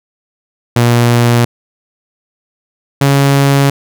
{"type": "tone pair in turn", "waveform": "sawtooth", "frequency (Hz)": [119.4, 139.26], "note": ["A#2", "C#3"], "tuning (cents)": [42, 8], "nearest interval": "minor third", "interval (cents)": 266, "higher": "second", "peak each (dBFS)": -3, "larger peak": "neither", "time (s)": [[0.76, 1.45], [3.01, 3.7]], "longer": "neither", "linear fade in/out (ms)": 5, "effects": []}